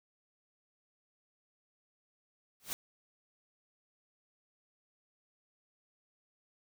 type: noise with exponential growth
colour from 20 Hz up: white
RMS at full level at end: -33 dBFS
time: 2.6-2.73 s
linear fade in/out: 0 ms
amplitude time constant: 28 ms
effects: none